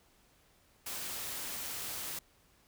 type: noise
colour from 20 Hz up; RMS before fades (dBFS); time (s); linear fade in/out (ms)
white; -40; 0.86-2.19; 5
effects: pink hiss -67 dBFS RMS until 2.67 s